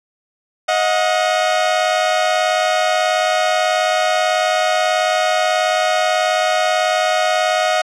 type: tone pair together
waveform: sawtooth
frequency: 627.6 / 726 Hz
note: D#5 / F#5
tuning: +15 / -33 cents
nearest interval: minor third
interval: 252 cents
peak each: -13 dBFS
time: 0.68-7.82 s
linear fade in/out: 10 ms
effects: low-pass 6000 Hz 12 dB/octave